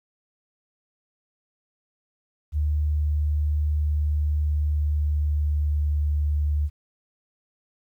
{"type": "tone with pitch glide", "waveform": "sine", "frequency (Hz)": [74.9, 74.08], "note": ["D2", "D2"], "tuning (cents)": [35, 16], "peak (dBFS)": -20, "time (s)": [2.52, 6.7], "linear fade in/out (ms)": 50, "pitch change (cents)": -19, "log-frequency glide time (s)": [4.2, 6.01], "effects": ["10-bit"]}